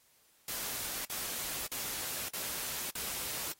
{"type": "noise bursts", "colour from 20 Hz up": "white", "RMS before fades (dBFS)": -38, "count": 5, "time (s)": [0.48, 3.522], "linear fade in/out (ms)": 2, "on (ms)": 570, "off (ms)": 48, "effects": ["white hiss -67 dBFS RMS until 3.59 s", "AAC 48 kbps"]}